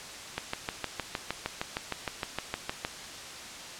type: click train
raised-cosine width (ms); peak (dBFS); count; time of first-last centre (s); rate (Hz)
0.3; -14; 17; 0.38-2.849; 6.48
effects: white hiss -42 dBFS RMS until 3.79 s + low-pass 7000 Hz 12 dB/octave